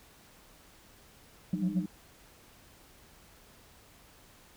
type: tone cluster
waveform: sine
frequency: 173.7 / 181.6 / 189.7 / 201.9 / 306.3 Hz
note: F3 / F#3 / F#3 / G#3 / D#4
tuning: -9 / -32 / +43 / -49 / -27 cents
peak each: -35 / -31 / -32 / -38 / -37 dBFS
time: 1.53-1.86 s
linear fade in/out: 5 ms
effects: tanh soft clip ceiling -21 dBFS + pink hiss -58 dBFS RMS until 4.56 s